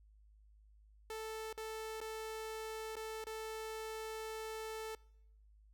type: tone with dropouts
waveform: sawtooth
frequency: 440 Hz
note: A4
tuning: in tune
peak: -38 dBFS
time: 1.1-4.95 s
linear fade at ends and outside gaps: 2 ms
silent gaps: 1.528-1.576 / 2.004-2.013 / 2.956-2.966 / 3.241-3.268 s
effects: noise-tail reverb RT60 0.8 s tail -24 dB re dry + added 52 Hz sine -61 dBFS peak until 5.73 s